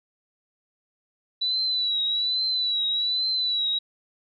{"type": "tone with vibrato", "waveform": "sine", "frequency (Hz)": 3951, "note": "B7", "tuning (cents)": 0, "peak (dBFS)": -22, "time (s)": [1.41, 3.79], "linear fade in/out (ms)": 10, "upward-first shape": "triangle", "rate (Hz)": 1.2, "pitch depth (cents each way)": 69, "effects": []}